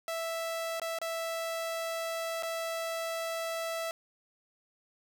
sawtooth tone with dropouts, 659.3 Hz, E5, in tune, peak -29 dBFS, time 0.08-3.91 s, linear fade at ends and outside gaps 1 ms, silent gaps 0.798-0.817 / 0.987-1.015 / 2.425-2.432 s, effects none

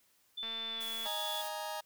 sine tone with pitch glide, 3520 to 3412 Hz, A7 to G#7, 0 to +46 cents, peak -37 dBFS, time 0.37-1.42 s, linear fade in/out 10 ms, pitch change -54 cents, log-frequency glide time 0.69-0.88 s
click train, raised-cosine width 0.3 ms, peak -32 dBFS, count 145, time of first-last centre 0.43-1.067 s, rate 226 Hz
blue noise, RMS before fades -46 dBFS, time 0.8-1.49 s, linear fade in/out 10 ms
sawtooth chord, D# suspended fourth, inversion none, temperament just, 622.3 / 829.7 / 933.4 Hz, D#5 / G#5 / A#5, 0 / -2 / +2 cents, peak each -38 dBFS, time 1.05-1.81 s, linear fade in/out 10 ms
effects white hiss -70 dBFS RMS until 1.85 s

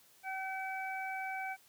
harmonic tone, 764 Hz, G5, 45 cents flat, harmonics 1 / 2 / 3, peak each -39 / -43 / -42 dBFS, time 0.23-1.57 s, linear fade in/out 50 ms, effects white hiss -64 dBFS RMS until 1.68 s + high-pass 60 Hz 12 dB/octave

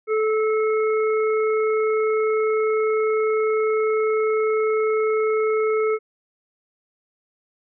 harmonic tone, 435 Hz, A4, 20 cents flat, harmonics 1 / 3 / 5, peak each -18 / -28 / -32 dBFS, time 0.07-5.99 s, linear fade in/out 50 ms, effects none

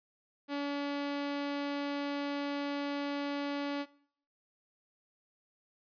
sawtooth tone, 285.1 Hz, C#4, 49 cents sharp, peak -29 dBFS, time 0.48-3.86 s, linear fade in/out 50 ms, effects noise-tail reverb RT60 0.6 s tail -20 dB re dry + resampled to 11025 Hz

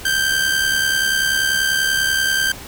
sawtooth tone with amplitude modulation, 1568 Hz, G6, in tune, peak -10 dBFS, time 0.05-2.52 s, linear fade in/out 5 ms, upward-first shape sine, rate 70.3 Hz, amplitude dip 50%, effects pink hiss -35 dBFS RMS until 2.67 s

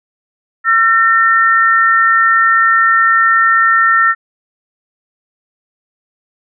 sine tone pair together, 1350 / 1819 Hz, E6 / A#6, +41 / -43 cents, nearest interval perfect fourth, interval 516 cents, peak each -10 dBFS, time 0.64-4.15 s, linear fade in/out 50 ms, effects none

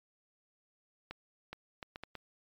clicks, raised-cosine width 0.3 ms, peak -26 dBFS, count 6, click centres 1.11 / 1.53 / 1.828 / 1.959 / 2.036 / 2.153 s, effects MP3 96 kbps

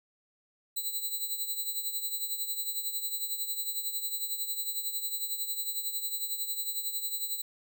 5% pulse tone with tremolo, 4000 Hz, B7, 21 cents sharp, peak -21 dBFS, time 0.76-7.42 s, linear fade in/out 10 ms, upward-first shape triangle, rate 11 Hz, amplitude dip 70%, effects none

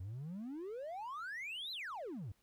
triangle exponential two-way sweep, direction up then down, 87.2 to 4170 to 87.2 Hz, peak -39 dBFS, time 0-2.32 s, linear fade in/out 5 ms, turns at 1.72 s, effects tanh soft clip ceiling -36 dBFS + pink hiss -75 dBFS RMS until 2.42 s

